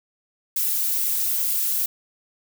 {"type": "noise with flanger", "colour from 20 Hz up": "violet", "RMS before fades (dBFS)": -23, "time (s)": [0.56, 1.86], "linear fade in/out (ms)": 5, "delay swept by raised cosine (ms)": [1.6, 5.9], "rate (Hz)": 2.1, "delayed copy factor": -1, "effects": []}